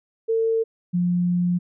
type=tone pair in turn; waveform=sine; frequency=450.6 / 176.82 Hz; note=A4 / F3; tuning=+41 / +22 cents; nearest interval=octave + major third; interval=1619 cents; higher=first; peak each=-18 dBFS; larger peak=neither; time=0.28-0.64 / 0.93-1.59 s; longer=second; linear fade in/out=20 ms; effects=none